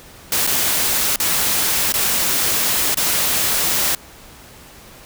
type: noise with dropouts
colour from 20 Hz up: white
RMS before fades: -18 dBFS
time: 0.32-3.95 s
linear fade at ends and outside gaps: 2 ms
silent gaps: 0.467-0.473 / 1.16-1.2 / 1.923-1.939 / 2.945-2.971 s
effects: pink hiss -42 dBFS RMS until 5.05 s